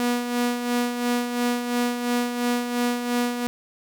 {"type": "tone with tremolo", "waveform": "sawtooth", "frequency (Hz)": 242.5, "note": "B3", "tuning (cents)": -31, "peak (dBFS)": -16, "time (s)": [0, 3.47], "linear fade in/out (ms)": 0, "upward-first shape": "sine", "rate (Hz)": 2.9, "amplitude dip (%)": 55, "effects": []}